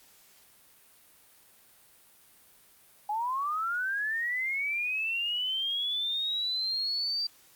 sine linear sweep, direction up, 820 to 4699 Hz, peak -28 dBFS, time 3.09-7.27 s, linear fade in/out 5 ms, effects white hiss -59 dBFS RMS until 7.55 s + Opus 48 kbps

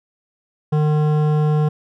triangle tone with hard clipping, 151.6 Hz, D#3, 45 cents flat, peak -16 dBFS, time 0.72-1.69 s, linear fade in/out 10 ms, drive 17 dB, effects none

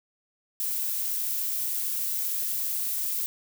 violet noise, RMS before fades -29 dBFS, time 0.6-3.26 s, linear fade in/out 0 ms, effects none

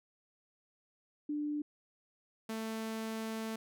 sine / sawtooth tone pair in turn, 296.3 / 222 Hz, D4 / A3, +15 / +16 cents, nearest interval perfect fourth, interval 499 cents, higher first, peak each -33 / -33 dBFS, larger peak neither, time 1.29-1.62 / 2.49-3.56 s, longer second, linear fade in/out 5 ms, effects none

